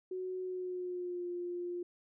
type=tone with pitch glide; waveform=sine; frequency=370 to 352.1 Hz; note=F#4 to F4; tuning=0 to +14 cents; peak=-36 dBFS; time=0.11-1.83 s; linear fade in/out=5 ms; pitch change=-86 cents; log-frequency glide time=0.42-1.27 s; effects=none